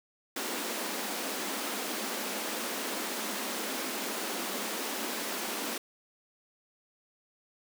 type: high-pass noise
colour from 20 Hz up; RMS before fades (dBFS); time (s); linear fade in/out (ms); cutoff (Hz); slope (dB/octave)
pink; -35; 0.36-5.78; 5; 200; 96
effects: none